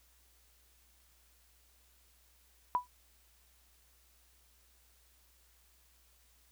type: tone with exponential decay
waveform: sine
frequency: 987.8 Hz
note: B5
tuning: in tune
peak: -23 dBFS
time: 2.75-2.87 s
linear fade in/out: 0 ms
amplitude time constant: 24 ms
effects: added 60 Hz sine -68 dBFS peak until 6.51 s + white hiss -68 dBFS RMS until 6.51 s